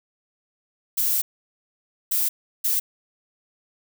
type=noise bursts at uneven times; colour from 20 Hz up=violet; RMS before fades=-22 dBFS; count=3; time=0.97-1.22 / 2.11-2.29 / 2.64-2.8 s; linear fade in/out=10 ms; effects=none